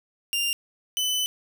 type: tone pair in turn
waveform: sawtooth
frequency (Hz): 2794 / 3010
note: F7 / F#7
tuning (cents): 0 / +29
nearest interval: minor second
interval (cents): 129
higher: second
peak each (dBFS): -20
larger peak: neither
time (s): 0.33-0.53 / 0.97-1.26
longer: second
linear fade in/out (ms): 0
effects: none